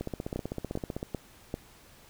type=two click trains; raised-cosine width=2 ms; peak=-20 / -18 dBFS; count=17 / 4; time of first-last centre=0.01-1.029 / 0.36-1.541 s; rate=15.7 / 2.54 Hz; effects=pink hiss -56 dBFS RMS until 2.09 s